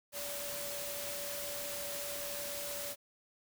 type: tone in noise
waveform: sine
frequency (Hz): 575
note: D5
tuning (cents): -37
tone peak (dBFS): -44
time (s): 0.12-2.96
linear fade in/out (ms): 50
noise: white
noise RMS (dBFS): -41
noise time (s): 0.12-2.96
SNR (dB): -6
effects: none